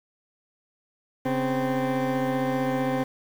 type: tone pair together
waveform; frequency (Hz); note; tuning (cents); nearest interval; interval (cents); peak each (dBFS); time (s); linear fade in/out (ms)
20% pulse; 137.4 / 259.4; C#3 / C4; -15 / -15; major seventh; 1100; -25 / -19; 1.25-3.04; 10
effects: low-pass 2000 Hz 12 dB/octave + 7-bit